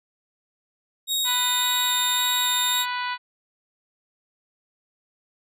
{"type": "tone with vibrato", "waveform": "sawtooth", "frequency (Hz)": 3729, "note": "A#7", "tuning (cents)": 0, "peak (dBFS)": -19, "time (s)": [1.07, 2.86], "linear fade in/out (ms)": 50, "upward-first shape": "square", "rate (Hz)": 1.8, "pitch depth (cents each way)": 16}
{"type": "harmonic tone", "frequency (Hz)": 493.9, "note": "B4", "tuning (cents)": 0, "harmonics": [2, 3, 4, 5, 6, 7, 8, 9], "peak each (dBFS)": [-28, -32, -34, -36, -38, -39, -40, -41], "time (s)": [1.24, 3.18], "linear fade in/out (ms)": 50}
{"effects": []}